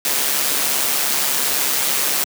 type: noise with amplitude modulation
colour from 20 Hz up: white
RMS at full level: -17 dBFS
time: 0.05-2.24 s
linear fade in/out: 2 ms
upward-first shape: sine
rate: 139 Hz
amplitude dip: 45%
effects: high-pass 200 Hz 12 dB/octave